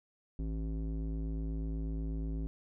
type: tone with low-pass filter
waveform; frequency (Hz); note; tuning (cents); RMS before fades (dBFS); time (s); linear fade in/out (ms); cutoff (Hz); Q
square; 54.1; A1; -29; -36; 0.39-2.47; 0; 290; 1.8
effects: none